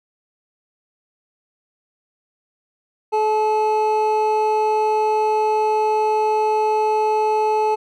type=tone pair together; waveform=triangle; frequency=429.8 / 862.6 Hz; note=A4 / A5; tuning=-41 / -35 cents; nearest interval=octave; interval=1206 cents; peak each=-17 / -16 dBFS; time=3.12-7.76 s; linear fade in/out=20 ms; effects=none